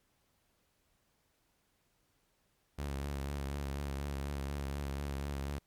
sawtooth tone with vibrato, 70.1 Hz, C#2, 20 cents sharp, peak -32 dBFS, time 2.78-5.59 s, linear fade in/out 10 ms, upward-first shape triangle, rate 4.1 Hz, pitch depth 52 cents each way, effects pink hiss -75 dBFS RMS until 5.66 s + MP3 96 kbps

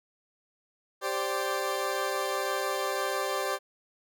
20% pulse chord, G suspended fourth, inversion none, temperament equal with one note detuned, 392 / 523.3 / 585 Hz, G4 / C5 / D5, 0 / 0 / -7 cents, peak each -28 dBFS, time 1.01-3.59 s, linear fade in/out 50 ms, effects none

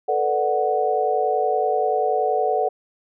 sine chord, B minor seventh, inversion third, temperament equal with one note detuned, 440 / 490.5 / 587.3 / 740 Hz, A4 / B4 / D5 / F#5, 0 / -12 / 0 / 0 cents, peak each -23 / -26 / -26 / -21 dBFS, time 0.08-2.69 s, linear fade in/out 10 ms, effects none

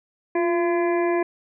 harmonic tone with a mistuned harmonic, 339.8 Hz, F4, 47 cents flat, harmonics 1 / 2 / 3 / 5 / 6 / 7, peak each -20 / -26 / -30 / -34 / -36 / -37 dBFS, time 0.35-1.23 s, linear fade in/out 5 ms, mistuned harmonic 1, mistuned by +47 cents, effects none

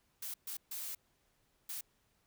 blue noise bursts at uneven times, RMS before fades -42 dBFS, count 4, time 0.22-0.34 / 0.47-0.57 / 0.71-0.95 / 1.69-1.81 s, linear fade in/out 5 ms, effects pink hiss -75 dBFS RMS until 2.26 s

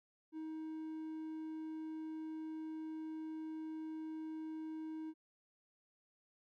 triangle tone, 315.6 Hz, D#4, 25 cents sharp, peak -40 dBFS, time 0.32-5.14 s, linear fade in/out 50 ms, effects none

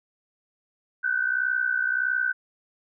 sine tone pair together, 1480 / 1541.6 Hz, F#6 / G6, 0 / -29 cents, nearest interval minor second, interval 71 cents, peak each -25 dBFS, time 1.03-2.33 s, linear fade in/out 20 ms, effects none

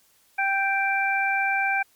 harmonic tone, 784 Hz, G5, in tune, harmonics 1 / 2 / 3, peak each -25 / -25 / -25 dBFS, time 0.38-1.83 s, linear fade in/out 10 ms, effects white hiss -61 dBFS RMS until 1.95 s + MP3 96 kbps

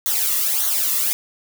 blue noise with flanger, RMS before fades -20 dBFS, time 0.06-1.13 s, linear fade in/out 0 ms, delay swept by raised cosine 0.39 to 1.32 ms, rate 1.7 Hz, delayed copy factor -0.8, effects none

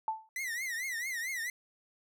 sine tone with exponential decay, 880 Hz, A5, in tune, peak -26 dBFS, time 0.08-0.29 s, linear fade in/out 1 ms, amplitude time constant 45 ms
45% pulse tone with vibrato, 1975.5 Hz, B6, in tune, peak -34 dBFS, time 0.36-1.5 s, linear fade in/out 2 ms, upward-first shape triangle, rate 4.5 Hz, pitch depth 180 cents each way
effects none

